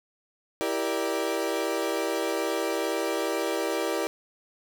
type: chord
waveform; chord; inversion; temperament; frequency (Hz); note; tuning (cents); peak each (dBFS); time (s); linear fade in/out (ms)
35% pulse; E half-diminished seventh; none; equal with one note detuned; 329.6 / 392 / 471.3 / 587.3; E4 / G4 / Bb4 / D5; 0 / 0 / +19 / 0; -30; 0.61-4.07; 0
effects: none